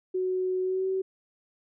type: tone with pitch glide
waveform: sine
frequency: 370.5 to 379.8 Hz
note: F#4 to F#4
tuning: +2 to +45 cents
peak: -25 dBFS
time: 0.14-1.02 s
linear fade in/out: 10 ms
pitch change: +43 cents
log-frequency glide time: 0.62-0.87 s
effects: none